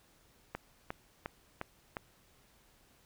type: click train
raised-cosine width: 0.5 ms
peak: -22 dBFS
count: 5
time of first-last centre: 0.55-1.968 s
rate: 2.82 Hz
effects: pink hiss -66 dBFS RMS until 3.05 s